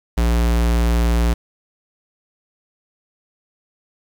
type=tone; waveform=square; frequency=58.27 Hz; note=A#1; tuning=in tune; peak=-15 dBFS; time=0.17-1.34 s; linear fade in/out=10 ms; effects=7-bit